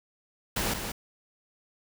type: noise with echo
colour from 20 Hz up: pink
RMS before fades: -29 dBFS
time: 0.56-0.74 s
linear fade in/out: 5 ms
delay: 180 ms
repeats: 1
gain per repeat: -6 dB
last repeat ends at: 0.92 s
effects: none